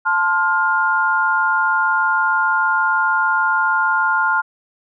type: chord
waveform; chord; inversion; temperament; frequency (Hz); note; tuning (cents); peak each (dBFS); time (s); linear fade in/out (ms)
sine; F major; first; equal with one note detuned; 880 / 1046.5 / 1411.5; A5 / C6 / F6; 0 / 0 / +18; -20 / -21 / -16; 0.05-4.42; 20
effects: none